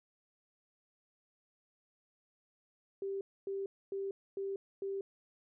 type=tone bursts; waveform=sine; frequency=392 Hz; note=G4; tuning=in tune; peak=-35 dBFS; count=5; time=3.02-5.01 s; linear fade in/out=2 ms; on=190 ms; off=260 ms; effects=none